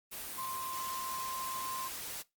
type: tone in noise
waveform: sine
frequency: 1046.5 Hz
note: C6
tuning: in tune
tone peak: -38 dBFS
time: 0.37-1.89 s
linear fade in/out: 20 ms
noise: white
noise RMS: -42 dBFS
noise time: 0.11-2.23 s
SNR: +1 dB
effects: noise-tail reverb RT60 0.2 s tail -21 dB re dry + Opus 24 kbps